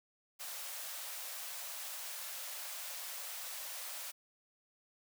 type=high-pass noise; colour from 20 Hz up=white; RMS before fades=-44 dBFS; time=0.39-4.12 s; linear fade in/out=20 ms; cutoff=510 Hz; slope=96 dB/octave; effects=none